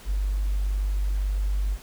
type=tone; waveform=sine; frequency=49 Hz; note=G1; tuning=in tune; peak=-22 dBFS; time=0.05-1.78 s; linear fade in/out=50 ms; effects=pink hiss -47 dBFS RMS until 1.82 s